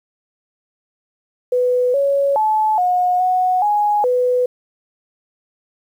sine tone with pitch steps, 497.2 / 558 / 864 / 723 / 736 / 832 / 497.7 Hz, B4 / C#5 / A5 / F#5 / F#5 / G#5 / B4, +12 / +11 / -32 / -40 / -9 / +3 / +13 cents, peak -13 dBFS, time 1.52-4.46 s, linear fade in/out 5 ms, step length 420 ms, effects 8-bit

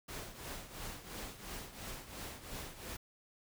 pink noise with tremolo, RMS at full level -43 dBFS, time 0.08-2.97 s, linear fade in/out 10 ms, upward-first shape triangle, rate 2.9 Hz, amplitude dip 75%, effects none

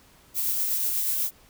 violet noise with tremolo, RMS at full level -25 dBFS, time 0.34-1.31 s, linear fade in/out 50 ms, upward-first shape sine, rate 8.2 Hz, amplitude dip 25%, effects pink hiss -56 dBFS RMS until 1.49 s

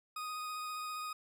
40% pulse tone with vibrato, 1244.5 Hz, D#6, in tune, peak -38 dBFS, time 0.16-1.13 s, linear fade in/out 5 ms, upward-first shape sine, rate 15 Hz, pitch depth 13 cents each way, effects none

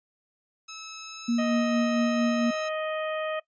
5% pulse tone with pitch glide, 1298 to 1307.8 Hz, E6 to E6, -27 to -14 cents, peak -25 dBFS, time 0.68-2.69 s, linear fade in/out 10 ms, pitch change +13 cents, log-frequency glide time 0.99-1.34 s
sine tone with tremolo, 235.6 Hz, A#3, 19 cents sharp, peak -21 dBFS, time 1.28-2.51 s, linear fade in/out 10 ms, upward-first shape sine, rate 4.4 Hz, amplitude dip 35%
harmonic tone, 624 Hz, D#5, 5 cents sharp, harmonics 1 / 2 / 3 / 4 / 5, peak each -29 / -35 / -39 / -41 / -43 dBFS, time 1.38-3.4 s, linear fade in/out 10 ms
effects noise-tail reverb RT60 0.1 s tail -19 dB re dry + resampled to 16000 Hz

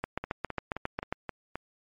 two click trains, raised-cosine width 0.5 ms, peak -19 / -15 dBFS, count 6 / 9, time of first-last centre 0.24-1.556 / 0.04-1.125 s, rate 3.8 / 7.37 Hz, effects MP3 48 kbps

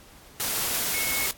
sine tone in noise, 2191 Hz, C#7, 21 cents flat, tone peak -29 dBFS, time 0.94-1.26 s, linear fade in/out 0 ms, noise white, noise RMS -27 dBFS, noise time 0.4-1.31 s, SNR -5 dB, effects pink hiss -51 dBFS RMS until 1.37 s + AAC 64 kbps

